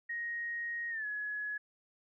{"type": "tone with pitch glide", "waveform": "sine", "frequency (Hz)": [1875, 1689.8], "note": ["A#6", "G#6"], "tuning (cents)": [10, 30], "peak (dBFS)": -35, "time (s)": [0.09, 1.58], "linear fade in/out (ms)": 10, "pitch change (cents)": -180, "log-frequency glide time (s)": [0.9, 1.06], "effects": []}